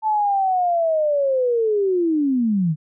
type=linear sweep; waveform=sine; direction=down; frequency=880 to 146.83 Hz; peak=-16 dBFS; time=0.02-2.76 s; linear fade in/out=50 ms; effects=none